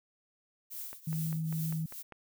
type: noise with tremolo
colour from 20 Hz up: violet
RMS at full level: -40 dBFS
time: 0.7-2.03 s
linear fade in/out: 20 ms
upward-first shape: triangle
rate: 2.4 Hz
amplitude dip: 90%
type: click train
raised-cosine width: 0.5 ms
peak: -32 dBFS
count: 7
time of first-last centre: 0.93-2.123 s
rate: 5.03 Hz
type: tone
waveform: sine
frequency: 159.9 Hz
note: D#3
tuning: 48 cents sharp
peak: -31 dBFS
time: 1.07-1.86 s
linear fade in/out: 5 ms
effects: none